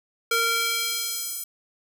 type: tone with high-pass filter sweep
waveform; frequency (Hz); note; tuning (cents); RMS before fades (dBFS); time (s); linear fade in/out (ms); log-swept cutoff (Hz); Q
square; 460.9; A#4; -20; -26; 0.31-1.44; 5; 970 to 9500; 0.83
effects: none